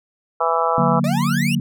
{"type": "harmonic tone", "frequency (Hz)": 165.4, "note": "E3", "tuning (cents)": 6, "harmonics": [3, 4, 5, 6, 7, 8], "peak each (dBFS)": [-23, -23, -23, -23, -23, -23], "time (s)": [0.4, 1], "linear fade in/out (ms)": 10}
{"type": "chord", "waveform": "sine", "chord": "D augmented", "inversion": "none", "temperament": "equal with one note detuned", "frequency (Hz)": [146.83, 182.13, 233.1], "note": ["D3", "F#3", "A#3"], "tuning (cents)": [0, -27, 0], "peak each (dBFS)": -21, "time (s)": [0.78, 1.6], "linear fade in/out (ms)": 2}
{"type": "exponential sweep", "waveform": "40% pulse", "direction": "up", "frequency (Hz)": [572, 2960], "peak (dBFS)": -22, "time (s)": [1.04, 1.55], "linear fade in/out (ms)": 2}
{"effects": []}